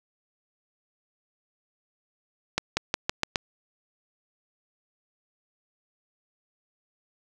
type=accelerating click train; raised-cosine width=0.2 ms; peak=-6 dBFS; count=6; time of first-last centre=2.58-3.358 s; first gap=190 ms; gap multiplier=0.9; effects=none